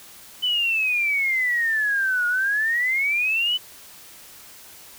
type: exponential two-way sweep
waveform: sine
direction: down then up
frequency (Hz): 3030 to 1432 to 3030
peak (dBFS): -19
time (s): 0.42-3.58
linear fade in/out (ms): 20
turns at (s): 2.27
effects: white hiss -45 dBFS RMS until 4.98 s